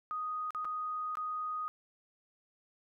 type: tone with dropouts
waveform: sine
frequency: 1244.5 Hz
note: D#6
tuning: in tune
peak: -34 dBFS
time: 0.11-1.68 s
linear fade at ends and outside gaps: 0 ms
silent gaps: 0.506-0.548 / 0.646-0.652 / 1.154-1.171 s
effects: none